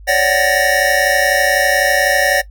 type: tone cluster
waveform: square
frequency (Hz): 553 / 585 / 746 / 1779 / 1875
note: C#5 / D5 / F#5 / A6 / A#6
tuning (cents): -4 / -7 / +14 / +19 / +10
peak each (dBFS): -19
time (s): 0.07-2.42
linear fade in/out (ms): 20
effects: noise-tail reverb RT60 0.1 s tail -18 dB re dry + added 50 Hz sine -34 dBFS peak until 2.5 s